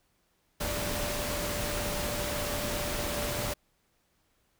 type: tone in noise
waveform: sine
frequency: 587.3 Hz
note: D5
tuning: in tune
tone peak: -37 dBFS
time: 0.6-3.54 s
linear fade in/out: 10 ms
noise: pink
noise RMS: -33 dBFS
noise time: 0.6-3.54 s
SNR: -7 dB
effects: pink hiss -72 dBFS RMS until 4.59 s